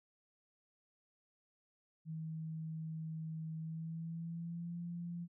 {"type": "tone with pitch glide", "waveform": "sine", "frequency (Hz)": [159.6, 172.05], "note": ["D#3", "F3"], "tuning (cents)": [44, -26], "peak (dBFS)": -40, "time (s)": [2.05, 5.28], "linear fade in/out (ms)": 50, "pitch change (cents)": 130, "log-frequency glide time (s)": [3.57, 4.78], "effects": []}